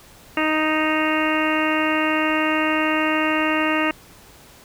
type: harmonic tone with a mistuned harmonic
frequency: 311.1 Hz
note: D#4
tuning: in tune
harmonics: 1 / 2 / 3 / 4 / 5 / 6 / 7 / 8 / 9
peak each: -22 / -26 / -28 / -26 / -30 / -27 / -29 / -32 / -27 dBFS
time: 0.37-3.91 s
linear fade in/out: 2 ms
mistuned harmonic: 9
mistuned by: -18 cents
effects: pink hiss -47 dBFS RMS until 4.64 s